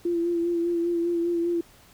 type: tone with vibrato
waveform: sine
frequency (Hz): 341.9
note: F4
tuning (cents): -37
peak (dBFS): -22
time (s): 0.05-1.61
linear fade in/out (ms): 5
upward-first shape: sine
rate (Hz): 5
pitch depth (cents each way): 28
effects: pink hiss -54 dBFS RMS until 1.93 s